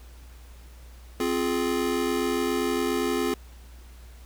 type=chord; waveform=square; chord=F minor; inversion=second; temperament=just; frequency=261.9 / 349.2 / 419.1 Hz; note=C4 / F4 / Ab4; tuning=+2 / 0 / +16 cents; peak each=-29 dBFS; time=1.2-3.34 s; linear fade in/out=2 ms; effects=added 60 Hz sine -44 dBFS peak until 4.25 s + pink hiss -55 dBFS RMS until 4.25 s